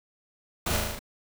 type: noise with echo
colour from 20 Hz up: pink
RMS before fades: -28 dBFS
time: 0.66-0.77 s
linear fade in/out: 5 ms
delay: 37 ms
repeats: 6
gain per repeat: -2 dB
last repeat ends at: 0.992 s
effects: none